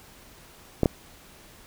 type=clicks; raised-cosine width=2 ms; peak=-6 dBFS; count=2; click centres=0.833 / 0.858 s; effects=pink hiss -51 dBFS RMS until 1.66 s